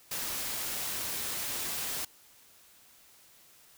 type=noise; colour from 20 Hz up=white; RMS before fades=-35 dBFS; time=0.11-2.05 s; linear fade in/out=5 ms; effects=white hiss -59 dBFS RMS until 3.77 s